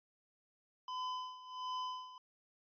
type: tone with tremolo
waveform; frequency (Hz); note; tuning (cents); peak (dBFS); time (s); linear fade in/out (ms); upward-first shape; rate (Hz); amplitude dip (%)
square; 1012; B5; +42; -38; 0.88-2.18; 2; sine; 1.4; 80
effects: resampled to 11025 Hz